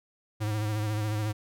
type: tone with vibrato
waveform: square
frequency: 106.6 Hz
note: G#2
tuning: 46 cents sharp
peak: -28 dBFS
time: 0.4-1.33 s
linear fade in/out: 20 ms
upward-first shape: sine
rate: 14 Hz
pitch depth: 42 cents each way
effects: none